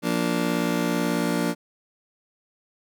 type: chord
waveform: 30% pulse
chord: Bb major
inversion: second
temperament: just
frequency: 174.81 / 233.1 / 291.4 Hz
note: F3 / Bb3 / D4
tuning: +2 / 0 / -13 cents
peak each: -24 dBFS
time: 0.02-1.55 s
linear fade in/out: 50 ms
effects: none